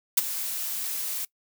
blue noise with ADSR envelope, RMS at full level -17 dBFS, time 0.17-1.25 s, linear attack 8 ms, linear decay 24 ms, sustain -14 dB, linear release 5 ms, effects noise-tail reverb RT60 0.1 s tail -22 dB re dry

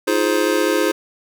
square chord, F minor seventh, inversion third, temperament just, 314.3 / 349.2 / 419.1 / 523.8 Hz, Eb4 / F4 / Ab4 / C5, +18 / 0 / +16 / +2 cents, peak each -22 dBFS, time 0.07-0.92 s, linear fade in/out 10 ms, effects none

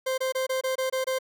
40% pulse tone bursts, 522 Hz, C5, 4 cents flat, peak -24 dBFS, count 8, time 0.06-1.188 s, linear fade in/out 10 ms, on 120 ms, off 24 ms, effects none

